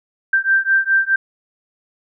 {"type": "beating tone pair", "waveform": "sine", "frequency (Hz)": [1568, 1572.8], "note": ["G6", "G6"], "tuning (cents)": [0, 5], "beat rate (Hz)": 4.8, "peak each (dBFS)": -16, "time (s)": [0.33, 1.16], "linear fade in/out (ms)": 5, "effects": []}